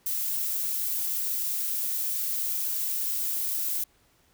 violet noise, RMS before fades -29 dBFS, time 0.06-3.84 s, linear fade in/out 5 ms, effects pink hiss -64 dBFS RMS until 4.33 s

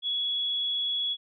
sine tone, 3368 Hz, G#7, 24 cents sharp, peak -26 dBFS, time 0.02-1.17 s, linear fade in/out 50 ms, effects none

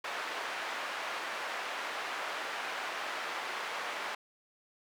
white band-pass noise, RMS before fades -38 dBFS, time 0.04-4.15 s, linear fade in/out 5 ms, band 580 to 1900 Hz, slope 12 dB/octave, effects none

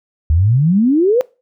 sine exponential sweep, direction up, 73.2 to 523.3 Hz, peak -9 dBFS, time 0.3-1.21 s, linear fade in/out 0 ms, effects noise-tail reverb RT60 0.3 s tail -22 dB re dry

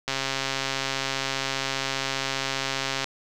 click train, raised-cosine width 0.2 ms, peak -9 dBFS, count 401, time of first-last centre 0.08-3.043 s, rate 135 Hz, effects none

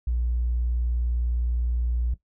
triangle tone, 59.7 Hz, A#1, 42 cents sharp, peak -18 dBFS, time 0.07-2.14 s, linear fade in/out 5 ms, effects noise-tail reverb RT60 0.1 s tail -17 dB re dry + tanh soft clip ceiling -20 dBFS

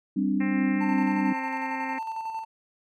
sine chord, G suspended fourth, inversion none, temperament just, 196 / 261.3 / 294 Hz, G3 / C4 / D4, 0 / -2 / +2 cents, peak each -26 / -27 / -27 dBFS, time 0.16-1.33 s, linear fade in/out 10 ms
harmonic tone, 264.2 Hz, C4, 17 cents sharp, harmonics 1 / 2 / 3 / 4 / 5 / 6 / 7 / 8 / 9 / 10, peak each -34 / -43 / -42 / -44 / -47 / -46 / -37 / -39 / -43 / -46 dBFS, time 0.4-1.99 s, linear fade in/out 10 ms
triangle tone with tremolo, 892 Hz, A5, 23 cents sharp, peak -27 dBFS, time 0.8-2.45 s, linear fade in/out 20 ms, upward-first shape square, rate 11 Hz, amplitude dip 40%
effects none

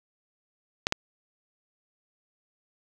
clicks, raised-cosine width 0.2 ms, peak -6 dBFS, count 2, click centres 0.869 / 0.924 s, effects none

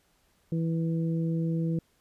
harmonic tone, 164.3 Hz, E3, 5 cents flat, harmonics 1 / 2 / 3, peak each -26 / -34 / -39 dBFS, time 0.52-1.79 s, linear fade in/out 2 ms, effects pink hiss -68 dBFS RMS until 2 s + resampled to 32000 Hz

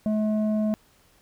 square tone with low-pass filter, 214.3 Hz, A3, 45 cents flat, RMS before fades -24 dBFS, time 0.06-0.74 s, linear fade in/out 0 ms, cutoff 500 Hz, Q 4.5, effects pink hiss -60 dBFS RMS until 1.21 s

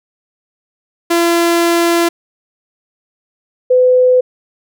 sawtooth / sine tone pair in turn, 340 / 504.7 Hz, F4 / B4, -46 / +38 cents, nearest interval perfect fifth, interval 684 cents, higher second, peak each -6 dBFS, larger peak neither, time 1.1-2.09 / 3.7-4.21 s, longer first, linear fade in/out 10 ms, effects none

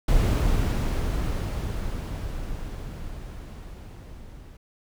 brown noise with level ramp, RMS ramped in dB -20 to -44 dBFS, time 0.08-4.57 s, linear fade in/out 5 ms, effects none

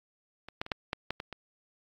clicks, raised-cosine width 0.3 ms, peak -27 / -16 / -26 / -12 / -15 / -15 / -21 / -24 dBFS, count 8, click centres 0.486 / 0.615 / 0.664 / 0.718 / 0.931 / 1.106 / 1.201 / 1.327 s, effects AAC 48 kbps

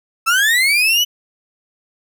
35% pulse linear sweep, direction up, 1296 to 3006 Hz, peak -10 dBFS, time 0.26-1.05 s, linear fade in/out 20 ms, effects none

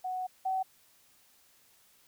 sine tone pair in turn, 740 / 757.7 Hz, F#5 / F#5, 0 / +41 cents, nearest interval unison, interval 41 cents, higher second, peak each -32 / -28 dBFS, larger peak second, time 0.04-0.27 / 0.45-0.63 s, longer first, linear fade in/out 10 ms, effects white hiss -64 dBFS RMS until 2.07 s

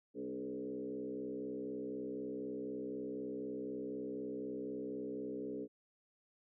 sine tone with frequency modulation, 354.6 Hz, F4, 26 cents sharp, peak -39 dBFS, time 0.14-5.68 s, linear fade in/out 50 ms, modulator 64 Hz, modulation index 2, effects none

